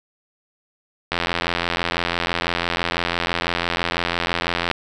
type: click train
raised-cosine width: 0.3 ms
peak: -4 dBFS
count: 310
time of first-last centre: 1.12-4.713 s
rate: 86 Hz
effects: none